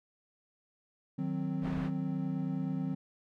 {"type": "chord", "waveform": "triangle", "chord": "C diminished", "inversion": "first", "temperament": "equal", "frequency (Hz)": [155.56, 185, 261.6], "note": ["Eb3", "Gb3", "C4"], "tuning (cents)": [0, 0, 0], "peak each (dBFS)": -34, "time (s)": [1.18, 2.95], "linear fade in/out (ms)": 10}
{"type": "low-pass noise", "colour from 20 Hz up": "pink", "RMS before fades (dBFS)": -42, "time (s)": [1.61, 1.91], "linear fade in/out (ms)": 50, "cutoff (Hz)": 1800, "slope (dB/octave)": 12}
{"effects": []}